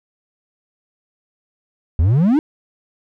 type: exponential sweep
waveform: triangle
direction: up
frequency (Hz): 73.42 to 323.9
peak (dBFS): -9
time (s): 1.99-2.39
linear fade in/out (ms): 0
effects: none